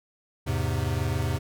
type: chord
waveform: square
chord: E augmented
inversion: none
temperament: equal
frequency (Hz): 82.41 / 103.83 / 130.81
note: E2 / G#2 / B#2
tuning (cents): 0 / 0 / 0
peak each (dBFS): -30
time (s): 0.46-1.39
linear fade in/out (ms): 20
effects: none